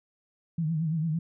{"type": "tone with vibrato", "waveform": "sine", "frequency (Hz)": 160, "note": "D#3", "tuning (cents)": 49, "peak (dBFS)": -25, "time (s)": [0.58, 1.19], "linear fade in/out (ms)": 5, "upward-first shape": "triangle", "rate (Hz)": 8.9, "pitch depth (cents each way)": 110, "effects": []}